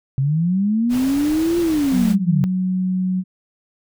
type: linear two-way sweep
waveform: sine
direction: up then down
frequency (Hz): 130 to 347.7 to 130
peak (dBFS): -15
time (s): 0.18-2.44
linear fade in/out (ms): 0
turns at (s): 1.59
type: noise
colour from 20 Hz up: pink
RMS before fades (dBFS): -32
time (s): 0.89-2.16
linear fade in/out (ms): 50
type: tone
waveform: sine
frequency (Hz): 185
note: F#3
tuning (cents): 0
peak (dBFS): -17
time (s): 1.91-3.24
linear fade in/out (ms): 50
effects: none